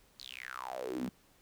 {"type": "tone with high-pass filter sweep", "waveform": "sawtooth", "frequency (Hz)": 63.7, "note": "C2", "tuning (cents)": -46, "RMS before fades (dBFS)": -41, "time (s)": [0.19, 1.09], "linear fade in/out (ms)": 0, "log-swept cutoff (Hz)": [4500, 200], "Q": 8.7, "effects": ["pink hiss -66 dBFS RMS until 1.41 s"]}